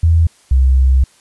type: tone pair in turn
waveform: sine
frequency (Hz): 82.41 / 65.41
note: E2 / C2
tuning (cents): 0 / 0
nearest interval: major third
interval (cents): 400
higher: first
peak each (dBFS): -7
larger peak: neither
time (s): 0.03-0.27 / 0.51-1.04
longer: second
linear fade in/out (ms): 5
effects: white hiss -50 dBFS RMS until 1.2 s + resampled to 24000 Hz